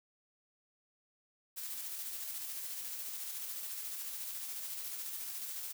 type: noise with tremolo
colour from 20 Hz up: blue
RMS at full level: -41 dBFS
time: 1.56-5.73 s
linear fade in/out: 20 ms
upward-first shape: square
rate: 14 Hz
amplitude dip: 25%
effects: none